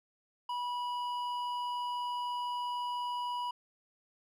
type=tone with hard clipping; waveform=sine; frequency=977 Hz; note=B5; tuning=19 cents flat; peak=-35 dBFS; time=0.49-3.51 s; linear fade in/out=5 ms; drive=8 dB; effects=none